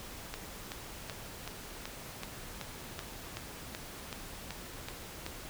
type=click train; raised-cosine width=0.2 ms; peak=-21 dBFS; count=14; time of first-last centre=0.34-5.264 s; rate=2.64 Hz; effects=pink hiss -46 dBFS RMS until 5.49 s